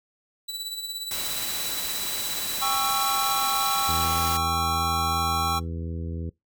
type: tone with tremolo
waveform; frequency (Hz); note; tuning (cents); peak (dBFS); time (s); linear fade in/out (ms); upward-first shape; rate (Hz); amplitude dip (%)
sawtooth; 3951; B7; 0; -26; 0.48-4.05; 10; sine; 17; 50
type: noise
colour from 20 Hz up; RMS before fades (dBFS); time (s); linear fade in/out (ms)
white; -31; 1.11-4.37; 2
type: chord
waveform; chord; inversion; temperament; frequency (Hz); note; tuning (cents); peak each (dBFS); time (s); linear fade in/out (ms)
square; C# diminished; second; just; 798.3 / 1108.7 / 1330.5; G5 / C#6 / E6; +31 / 0 / +16; -29; 2.61-5.6; 20
type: harmonic tone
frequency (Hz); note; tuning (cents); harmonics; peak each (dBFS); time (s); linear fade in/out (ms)
83; E2; +12; 1 / 2 / 3 / 4 / 5 / 6; -30 / -36 / -40 / -42 / -44 / -46; 3.88-6.3; 10
effects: noise-tail reverb RT60 0.2 s tail -24 dB re dry